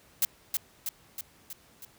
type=noise with echo; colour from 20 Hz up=blue; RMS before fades=-24 dBFS; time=0.22-0.25 s; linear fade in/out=2 ms; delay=320 ms; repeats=5; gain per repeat=-4 dB; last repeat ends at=1.85 s; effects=pink hiss -59 dBFS RMS until 1.98 s + high-pass 60 Hz 12 dB/octave